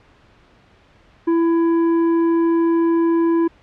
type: tone with tanh clipping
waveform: sine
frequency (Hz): 333.3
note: E4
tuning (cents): +19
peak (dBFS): -15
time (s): 1.27-3.48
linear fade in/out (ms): 10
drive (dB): 8
effects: pink hiss -52 dBFS RMS until 3.62 s + low-pass 3000 Hz 12 dB/octave